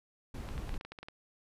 brown noise, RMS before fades -39 dBFS, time 0.34-0.78 s, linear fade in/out 5 ms
clicks, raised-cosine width 0.3 ms, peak -29 dBFS, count 10, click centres 0.489 / 0.579 / 0.693 / 0.742 / 0.811 / 0.85 / 0.92 / 0.988 / 1.03 / 1.085 s
effects resampled to 32000 Hz

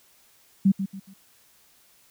sine tone with echo, 194.1 Hz, G3, 17 cents flat, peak -14 dBFS, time 0.65-0.72 s, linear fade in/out 10 ms, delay 140 ms, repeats 3, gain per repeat -10 dB, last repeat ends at 1.14 s, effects white hiss -59 dBFS RMS until 2.1 s

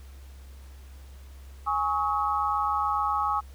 sine chord, Ab suspended fourth, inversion none, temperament equal with one note detuned, 830.6 / 1108.7 / 1275.8 Hz, Ab5 / Db6 / Eb6, 0 / 0 / +43 cents, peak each -28 dBFS, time 1.66-3.41 s, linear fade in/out 20 ms, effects added 67 Hz sine -43 dBFS peak until 3.54 s + pink hiss -57 dBFS RMS until 3.54 s

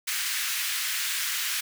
pink high-pass noise, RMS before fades -29 dBFS, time 0.07-1.61 s, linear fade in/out 10 ms, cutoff 1600 Hz, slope 24 dB/octave, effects none

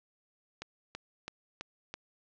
click train, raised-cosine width 0.2 ms, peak -22 dBFS, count 5, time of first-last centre 0.62-1.94 s, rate 3.03 Hz, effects low-pass 6000 Hz 12 dB/octave

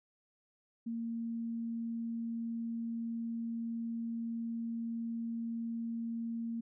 sine tone, 230.4 Hz, A#3, 20 cents flat, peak -35 dBFS, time 0.86-6.61 s, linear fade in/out 10 ms, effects none

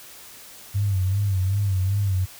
sine tone with vibrato, 97.2 Hz, G2, 14 cents flat, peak -19 dBFS, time 0.74-2.26 s, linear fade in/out 20 ms, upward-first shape sine, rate 2.6 Hz, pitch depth 88 cents each way, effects white hiss -44 dBFS RMS until 2.39 s

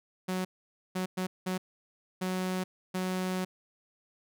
sawtooth tone bursts at uneven times, 185 Hz, F#3, in tune, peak -26 dBFS, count 6, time 0.28-0.45 / 0.95-1.06 / 1.17-1.27 / 1.46-1.58 / 2.21-2.64 / 2.94-3.45 s, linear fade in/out 10 ms, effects none

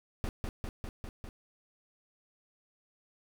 brown noise with echo, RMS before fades -33 dBFS, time 0.24-0.29 s, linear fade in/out 0 ms, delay 200 ms, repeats 5, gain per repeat -2 dB, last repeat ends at 1.29 s, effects none

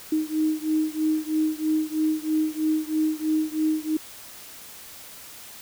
sine beating tone pair, 310.5 / 313.6 Hz, D#4 / D#4, -3 / +14 cents, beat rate 3.1 Hz, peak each -24 / -25 dBFS, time 0.12-3.97 s, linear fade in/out 5 ms, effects white hiss -43 dBFS RMS until 5.61 s

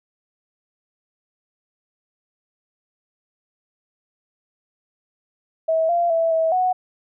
sine tone with pitch steps, 646 / 690 / 659 / 648 / 737 Hz, E5 / F5 / E5 / E5 / F#5, -35 / -21 / -1 / -30 / -7 cents, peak -16 dBFS, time 5.68-6.73 s, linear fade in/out 10 ms, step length 210 ms, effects none

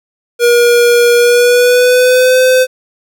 square tone with pitch glide, 477.9 to 512.2 Hz, A#4 to C5, +43 to -37 cents, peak -6 dBFS, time 0.39-2.67 s, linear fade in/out 50 ms, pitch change +120 cents, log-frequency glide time 1.16-2.4 s, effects 8-bit

